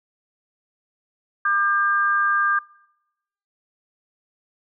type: tone pair together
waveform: sine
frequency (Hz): 1198.6 / 1600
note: D6 / G6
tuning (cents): +35 / +35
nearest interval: perfect fourth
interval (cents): 500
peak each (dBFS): -20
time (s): 1.45-2.59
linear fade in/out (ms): 5
effects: noise-tail reverb RT60 0.9 s tail -24 dB re dry